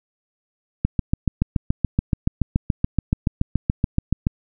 click train, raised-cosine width 5 ms, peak -5 dBFS, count 25, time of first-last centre 0.85-4.269 s, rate 7.02 Hz, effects none

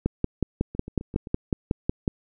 two click trains, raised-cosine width 3 ms, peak -9 / -23 dBFS, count 12 / 5, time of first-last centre 0.06-2.078 / 0.75-1.272 s, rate 5.45 / 7.67 Hz, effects none

